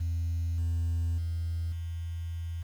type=tone with level steps; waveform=sine; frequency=83.8 Hz; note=E2; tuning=29 cents sharp; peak=-26 / -24 / -28 / -32 dBFS; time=0-2.63 s; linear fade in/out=10 ms; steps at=0.58 / 1.18 / 1.72 s; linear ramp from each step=2 ms; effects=tanh soft clip ceiling -25 dBFS + 9-bit